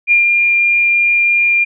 sine tone with ADSR envelope, 2401 Hz, D7, 38 cents sharp, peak -6 dBFS, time 0.07-1.65 s, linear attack 45 ms, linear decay 130 ms, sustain -3 dB, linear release 19 ms, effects none

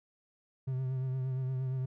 triangle tone with vibrato, 130.3 Hz, C3, 7 cents flat, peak -29 dBFS, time 0.67-1.86 s, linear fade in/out 10 ms, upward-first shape triangle, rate 8.6 Hz, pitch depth 40 cents each way, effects none

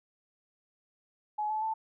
sine tone with pitch steps, 846 / 863.8 / 881.9 Hz, G#5 / A5 / A5, +32 / -32 / +4 cents, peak -29 dBFS, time 1.38-1.74 s, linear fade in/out 10 ms, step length 120 ms, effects none

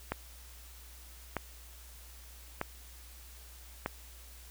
click train, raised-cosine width 0.5 ms, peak -17 dBFS, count 4, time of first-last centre 0.12-3.861 s, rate 0.802 Hz, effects added 60 Hz sine -51 dBFS peak until 4.5 s + white hiss -55 dBFS RMS until 4.5 s

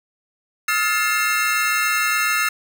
square tone cluster, 1276 / 1403 / 1746 / 2123 / 2693 Hz, D#6 / F6 / A6 / C7 / E7, +43 / +8 / -14 / +25 / +36 cents, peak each -25 dBFS, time 0.68-2.49 s, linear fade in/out 5 ms, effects none

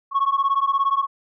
sine beating tone pair, 1094 / 1111 Hz, C#6 / C#6, -23 / +4 cents, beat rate 17 Hz, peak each -19 / -19 dBFS, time 0.11-1.07 s, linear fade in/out 50 ms, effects tanh soft clip ceiling -13 dBFS

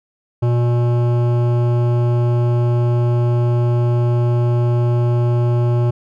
triangle tone with hard clipping, 120.2 Hz, B2, 46 cents flat, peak -15 dBFS, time 0.42-5.91 s, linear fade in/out 10 ms, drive 18 dB, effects none

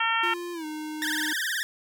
harmonic tone, 454.4 Hz, A#4, 44 cents flat, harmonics 2 / 3 / 4 / 5 / 6 / 7, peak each -29 / -27 / -29 / -33 / -31 / -32 dBFS, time 0-0.34 s, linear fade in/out 5 ms
square tone with pitch glide, 349.2 to 307.5 Hz, F4 to D#4, 0 to -20 cents, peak -33 dBFS, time 0.23-1.33 s, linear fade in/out 5 ms, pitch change -220 cents, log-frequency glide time 0.53-0.65 s
sawtooth tone with vibrato, 1695 Hz, G#6, 35 cents sharp, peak -23 dBFS, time 1.02-1.63 s, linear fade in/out 0 ms, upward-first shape triangle, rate 19 Hz, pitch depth 220 cents each way
effects none

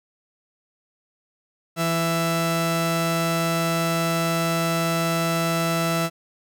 sawtooth tone pair together, 165.9 / 663.6 Hz, E3 / E5, +11 / +11 cents, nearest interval 2 octaves, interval 2400 cents, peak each -19 dBFS, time 1.76-6.1 s, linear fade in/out 50 ms, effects none

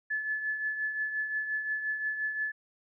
sine tone with tremolo, 1727 Hz, A6, 33 cents flat, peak -27 dBFS, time 0.1-2.52 s, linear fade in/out 10 ms, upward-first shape triangle, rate 5.7 Hz, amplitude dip 60%, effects none

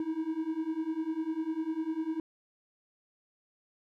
triangle beating tone pair, 313.3 / 323.3 Hz, D#4 / E4, +12 / -34 cents, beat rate 10 Hz, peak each -33 / -31 dBFS, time 0-2.2 s, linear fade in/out 2 ms, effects none

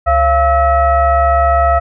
sine tone with frequency modulation, 685 Hz, F5, 34 cents flat, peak -8 dBFS, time 0.06-1.8 s, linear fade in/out 20 ms, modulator 615 Hz, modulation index 1.1, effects none

